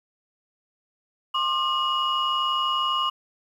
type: tone cluster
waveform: sine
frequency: 1062 / 1202 / 2892 Hz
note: C6 / D6 / F#7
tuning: +25 / +40 / -40 cents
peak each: -25 dBFS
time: 1.34-3.1 s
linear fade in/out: 10 ms
effects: tanh soft clip ceiling -15 dBFS + 9-bit